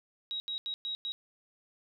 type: tone bursts at uneven times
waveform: sine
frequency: 3826 Hz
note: A#7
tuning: 44 cents sharp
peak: -33 dBFS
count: 5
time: 0.31-0.4 / 0.48-0.58 / 0.66-0.74 / 0.85-0.95 / 1.05-1.12 s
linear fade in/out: 0 ms
effects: none